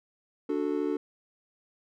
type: chord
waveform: triangle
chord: D major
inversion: none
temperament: equal with one note detuned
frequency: 293.7 / 366.8 / 440 Hz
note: D4 / F#4 / A4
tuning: 0 / -15 / 0 cents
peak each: -28 / -30 / -30 dBFS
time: 0.49-0.97 s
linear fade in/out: 5 ms
effects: none